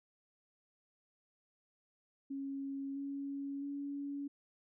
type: tone with pitch steps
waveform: sine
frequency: 274.7 / 278.7 / 282.7 Hz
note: C#4 / C#4 / C#4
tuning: -16 / +9 / +34 cents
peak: -38 dBFS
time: 2.3-4.28 s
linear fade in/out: 10 ms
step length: 660 ms
effects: none

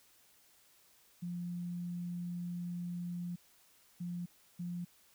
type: tone bursts at uneven times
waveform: sine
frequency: 175.2 Hz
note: F3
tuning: 6 cents sharp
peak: -37 dBFS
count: 3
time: 1.22-3.36 / 4-4.26 / 4.59-4.85 s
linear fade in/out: 10 ms
effects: white hiss -66 dBFS RMS until 5.14 s

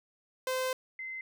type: tone pair in turn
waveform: sawtooth / sine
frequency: 516 / 2064 Hz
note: C5 / C7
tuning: -24 / -24 cents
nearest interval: 2 octaves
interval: 2400 cents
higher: second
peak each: -26 / -37 dBFS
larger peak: first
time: 0.47-0.73 / 0.99-1.21 s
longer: first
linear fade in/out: 2 ms
effects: none

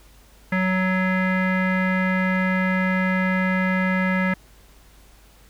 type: tone with low-pass filter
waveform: square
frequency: 186.2 Hz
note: F#3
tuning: 11 cents sharp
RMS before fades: -21 dBFS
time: 0.52-4.34 s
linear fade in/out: 5 ms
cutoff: 1900 Hz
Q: 7.9
effects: added 50 Hz sine -50 dBFS peak until 5.49 s + pink hiss -54 dBFS RMS until 5.49 s

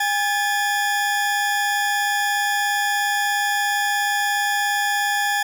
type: tone pair together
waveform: 40% pulse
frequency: 815.5 / 1728 Hz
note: G#5 / A6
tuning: -32 / -32 cents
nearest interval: octave + minor second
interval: 1300 cents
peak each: -21 dBFS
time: 0-5.43 s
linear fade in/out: 5 ms
effects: none

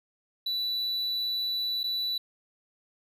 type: tone with dropouts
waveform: triangle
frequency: 3959 Hz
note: B7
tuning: 3 cents sharp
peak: -26 dBFS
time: 0.46-2.18 s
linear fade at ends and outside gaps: 5 ms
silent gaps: 1.833-1.839 s
effects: none

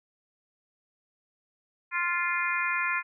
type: harmonic tone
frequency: 348.9 Hz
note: F4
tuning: 2 cents flat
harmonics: 3 / 4 / 5 / 6 / 7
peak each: -32 / -32 / -32 / -32 / -32 dBFS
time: 1.91-3.03 s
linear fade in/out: 50 ms
effects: none

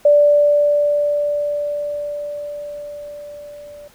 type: tone with level ramp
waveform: sine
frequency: 585 Hz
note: D5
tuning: 7 cents flat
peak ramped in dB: -7 to -35 dBFS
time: 0.05-3.88 s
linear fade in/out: 5 ms
effects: pink hiss -50 dBFS RMS until 3.94 s

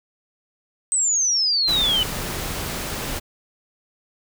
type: exponential sweep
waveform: sine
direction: down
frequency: 8270 to 2960 Hz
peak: -17 dBFS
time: 0.92-2.03 s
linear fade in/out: 0 ms
type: noise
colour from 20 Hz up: pink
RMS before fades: -28 dBFS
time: 1.67-3.2 s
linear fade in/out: 20 ms
effects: none

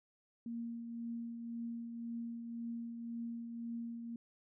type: tone with tremolo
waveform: sine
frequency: 233.1 Hz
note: A#3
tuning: in tune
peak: -38 dBFS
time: 0.46-4.16 s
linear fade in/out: 2 ms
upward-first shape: triangle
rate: 1.9 Hz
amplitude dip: 45%
effects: none

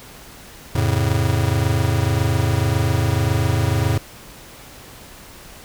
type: chord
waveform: square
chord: F augmented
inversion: none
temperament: just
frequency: 87.31 / 109.13 / 136.42 Hz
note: F2 / A2 / C#3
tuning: 0 / -14 / -27 cents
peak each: -22 / -20 / -23 dBFS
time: 0.75-3.98 s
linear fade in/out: 5 ms
effects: pink hiss -41 dBFS RMS until 5.64 s

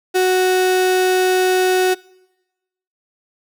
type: tone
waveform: 35% pulse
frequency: 370 Hz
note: F#4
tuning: in tune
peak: -11 dBFS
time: 0.14-1.95 s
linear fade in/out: 20 ms
effects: noise-tail reverb RT60 1.0 s tail -24 dB re dry

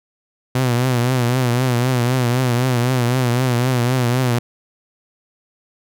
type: tone with vibrato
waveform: sawtooth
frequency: 124.5 Hz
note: B2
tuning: 14 cents sharp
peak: -11 dBFS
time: 0.55-4.39 s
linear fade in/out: 5 ms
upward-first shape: triangle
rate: 3.9 Hz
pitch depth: 99 cents each way
effects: none

